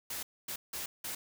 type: noise bursts at uneven times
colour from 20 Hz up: white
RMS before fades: -39 dBFS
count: 4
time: 0.1-0.23 / 0.48-0.56 / 0.73-0.86 / 1.04-1.15 s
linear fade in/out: 5 ms
effects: none